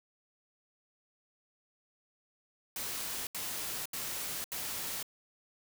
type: noise bursts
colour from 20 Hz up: white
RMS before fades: -38 dBFS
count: 4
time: 2.76-5.028 s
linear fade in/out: 2 ms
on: 510 ms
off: 76 ms
effects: none